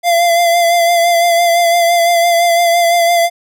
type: tone with vibrato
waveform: square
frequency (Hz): 686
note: F5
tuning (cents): -31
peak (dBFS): -9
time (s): 0.03-3.3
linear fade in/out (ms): 50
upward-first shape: sine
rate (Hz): 5.9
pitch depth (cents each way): 30
effects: none